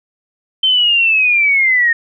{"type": "linear sweep", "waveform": "sine", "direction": "down", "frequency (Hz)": [3110, 1833], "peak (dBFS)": -9, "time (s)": [0.63, 1.93], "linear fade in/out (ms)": 5, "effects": []}